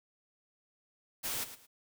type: noise with echo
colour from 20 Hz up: white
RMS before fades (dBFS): -36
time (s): 1.23-1.45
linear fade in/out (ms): 20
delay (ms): 110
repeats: 2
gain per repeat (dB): -12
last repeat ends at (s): 1.67
effects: none